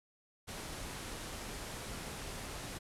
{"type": "low-pass noise", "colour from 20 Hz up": "pink", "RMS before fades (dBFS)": -44, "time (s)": [0.47, 2.79], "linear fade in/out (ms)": 20, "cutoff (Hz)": 12000, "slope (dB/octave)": 48, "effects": []}